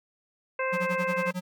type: harmonic tone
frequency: 523.3 Hz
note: C5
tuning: in tune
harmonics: 1 / 2 / 3 / 4 / 5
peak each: -29 / -32 / -34 / -35 / -36 dBFS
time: 0.59-1.31 s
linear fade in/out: 5 ms
type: tone with tremolo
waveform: square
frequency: 181.5 Hz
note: F#3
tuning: 33 cents flat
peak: -29 dBFS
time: 0.72-1.41 s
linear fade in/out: 20 ms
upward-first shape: sine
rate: 11 Hz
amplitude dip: 100%
effects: none